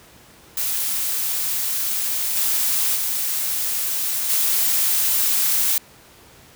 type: noise with level steps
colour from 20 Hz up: blue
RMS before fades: -23 / -20 / -23 / -19 dBFS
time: 0.57-5.78 s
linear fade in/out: 2 ms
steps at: 2.36 / 2.95 / 4.29 s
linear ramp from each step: 10 ms
effects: pink hiss -48 dBFS RMS until 6.55 s + high-pass 60 Hz 12 dB/octave